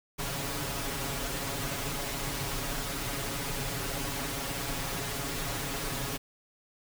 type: noise with comb filter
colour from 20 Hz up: pink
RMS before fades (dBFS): -34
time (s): 0.18-6.18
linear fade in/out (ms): 20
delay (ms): 7.2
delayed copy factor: +1
effects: none